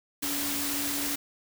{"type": "tone in noise", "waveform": "sine", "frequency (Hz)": 285.4, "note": "D4", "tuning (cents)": -49, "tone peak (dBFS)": -35, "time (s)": [0.22, 1.16], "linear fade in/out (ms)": 10, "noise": "white", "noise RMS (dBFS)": -31, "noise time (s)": [0.22, 1.16], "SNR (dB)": -7, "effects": []}